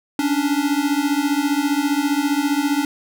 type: beating tone pair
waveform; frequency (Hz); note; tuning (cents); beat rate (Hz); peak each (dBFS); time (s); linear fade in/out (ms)
square; 280 / 295; C#4 / D4; +18 / +8; 15; -21; 0.19-2.85; 2
effects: none